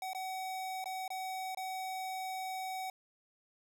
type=tone with dropouts; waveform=square; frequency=754 Hz; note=F#5; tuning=32 cents sharp; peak=-38 dBFS; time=0.02-2.9 s; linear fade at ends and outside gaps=2 ms; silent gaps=0.133-0.148 / 0.842-0.857 / 1.079-1.103 / 1.548-1.572 s; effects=none